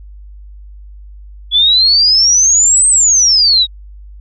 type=exponential two-way sweep; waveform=sine; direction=up then down; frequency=3378 to 8372 to 3741 Hz; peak=-6 dBFS; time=1.51-3.67 s; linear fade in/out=50 ms; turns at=2.88 s; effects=added 50 Hz sine -31 dBFS peak until 4.2 s